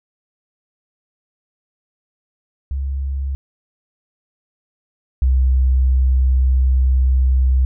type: tone pair in turn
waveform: sine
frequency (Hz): 68.1 / 64.61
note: C#2 / C2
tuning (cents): -30 / -21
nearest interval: minor second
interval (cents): 91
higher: first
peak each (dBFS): -19 / -11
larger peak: second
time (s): 2.71-3.35 / 5.22-7.65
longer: second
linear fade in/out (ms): 0
effects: none